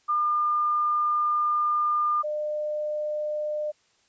sine tone pair in turn, 1205 / 602.5 Hz, D6 / D5, +44 / +44 cents, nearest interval octave, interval 1200 cents, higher first, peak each -21 / -26 dBFS, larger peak first, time 0.08-2.23 / 2.23-3.72 s, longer first, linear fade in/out 20 ms, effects white hiss -65 dBFS RMS until 4.08 s + resampled to 16000 Hz

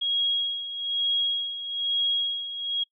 sine tone with tremolo, 3295 Hz, G#7, 14 cents flat, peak -21 dBFS, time 0.01-2.84 s, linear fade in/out 10 ms, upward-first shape sine, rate 1.1 Hz, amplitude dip 70%, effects noise-tail reverb RT60 0.1 s tail -26 dB re dry

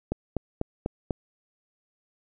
click train, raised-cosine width 2 ms, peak -13 dBFS, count 5, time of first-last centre 0.12-1.108 s, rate 4.05 Hz, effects none

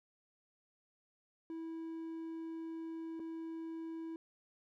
triangle tone with dropouts, 326.5 Hz, E4, 17 cents flat, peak -39 dBFS, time 1.5-4.16 s, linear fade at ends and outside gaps 1 ms, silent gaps 3.195-3.2 s, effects none

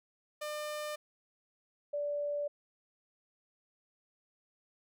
sawtooth / sine tone pair in turn, 600 / 581.9 Hz, D5 / D5, +37 / -16 cents, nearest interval minor second, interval 53 cents, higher first, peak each -33 / -32 dBFS, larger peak second, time 0.41-0.96 / 1.93-2.48 s, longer neither, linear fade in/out 10 ms, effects none

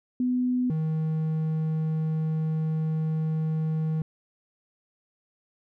sine / triangle tone pair in turn, 250 / 157.9 Hz, B3 / D#3, +21 / +26 cents, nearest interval minor sixth, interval 795 cents, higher first, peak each -22 dBFS, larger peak neither, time 0.2-0.7 / 0.7-4.02 s, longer second, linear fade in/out 2 ms, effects none

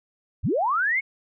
sine linear sweep, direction up, 42.14 to 2229 Hz, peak -20 dBFS, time 0.43-1.01 s, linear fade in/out 20 ms, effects none

